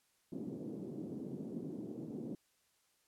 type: band-pass noise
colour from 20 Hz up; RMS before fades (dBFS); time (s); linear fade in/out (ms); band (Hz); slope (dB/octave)
white; -44; 0.32-2.35; 2; 160 to 340; 24
effects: white hiss -75 dBFS RMS until 3.07 s + low-pass 12000 Hz 12 dB/octave